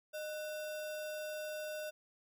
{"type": "tone with sample-and-hold", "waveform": "sine", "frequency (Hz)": 613, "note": "D#5", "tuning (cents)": -26, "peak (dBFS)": -39, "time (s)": [0.13, 1.91], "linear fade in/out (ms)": 20, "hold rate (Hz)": 2100, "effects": []}